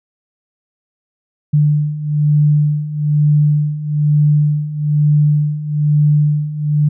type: beating tone pair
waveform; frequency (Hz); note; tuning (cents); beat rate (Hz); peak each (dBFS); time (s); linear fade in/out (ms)
sine; 148.1 / 149.2; D3 / D3; +15 / +28; 1.1; -16 / -12; 1.53-6.89; 10
effects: none